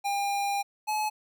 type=tone pair in turn; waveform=square; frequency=803 / 854.2 Hz; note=G5 / G#5; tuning=+41 / +48 cents; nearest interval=minor second; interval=107 cents; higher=second; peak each=-27 dBFS; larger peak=neither; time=0.04-0.63 / 0.87-1.1 s; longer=first; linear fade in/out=20 ms; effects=none